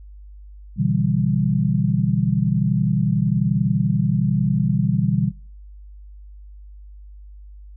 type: chord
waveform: sine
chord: E minor seventh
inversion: second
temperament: equal with one note detuned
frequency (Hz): 123.47 / 144.48 / 164.81 / 196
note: B2 / D3 / E3 / G3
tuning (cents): 0 / -28 / 0 / 0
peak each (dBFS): -22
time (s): 0.76-5.32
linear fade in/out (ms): 50
effects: noise-tail reverb RT60 0.4 s tail -21 dB re dry + added 50 Hz sine -38 dBFS peak until 7.76 s